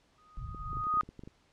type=tone with exponential growth; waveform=sine; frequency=1244.5 Hz; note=D#6; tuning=in tune; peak=-23 dBFS; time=0.18-1.01 s; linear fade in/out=0 ms; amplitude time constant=180 ms
type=low-pass noise; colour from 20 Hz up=pink; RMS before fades=-41 dBFS; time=0.37-0.84 s; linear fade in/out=0 ms; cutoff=150 Hz; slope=48 dB/octave
type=clicks; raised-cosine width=3 ms; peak=-33 dBFS; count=11; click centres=0.547 / 0.731 / 0.77 / 0.869 / 0.94 / 0.972 / 1.034 / 1.09 / 1.193 / 1.236 / 1.275 s
effects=pink hiss -68 dBFS RMS until 1.52 s + low-pass 6000 Hz 12 dB/octave